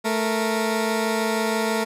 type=tone pair together; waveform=15% pulse; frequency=220 / 466.2 Hz; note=A3 / A#4; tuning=0 / 0 cents; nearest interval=octave + minor second; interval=1300 cents; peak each=-16 / -20 dBFS; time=0.04-1.85 s; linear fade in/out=20 ms; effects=resampled to 32000 Hz